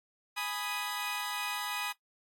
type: chord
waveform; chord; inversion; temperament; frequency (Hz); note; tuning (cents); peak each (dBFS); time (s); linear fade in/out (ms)
15% pulse; G# minor; none; equal; 830.6 / 987.8 / 1244.5; G#5 / B5 / D#6; 0 / 0 / 0; -32; 0.36-1.93; 20
effects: noise-tail reverb RT60 0.1 s tail -17 dB re dry + AAC 64 kbps